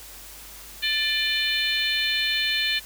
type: harmonic tone with a mistuned harmonic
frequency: 598 Hz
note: D5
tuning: 31 cents sharp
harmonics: 3 / 4 / 5 / 6 / 7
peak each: -28 / -28 / -28 / -28 / -28 dBFS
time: 0.82-2.8 s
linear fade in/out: 20 ms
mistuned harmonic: 3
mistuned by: -35 cents
effects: added 50 Hz sine -49 dBFS peak until 2.85 s + white hiss -43 dBFS RMS until 2.85 s